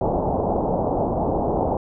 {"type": "low-pass noise", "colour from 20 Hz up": "white", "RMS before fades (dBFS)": -22, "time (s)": [0.01, 1.77], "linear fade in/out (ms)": 2, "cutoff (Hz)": 860, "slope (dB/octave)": 48, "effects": []}